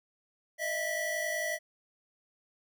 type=tone cluster; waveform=square; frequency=618 / 669 / 1959 Hz; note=D#5 / E5 / B6; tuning=-12 / +25 / -15 cents; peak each=-37 / -39 / -34 dBFS; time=0.58-1.59 s; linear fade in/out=50 ms; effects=none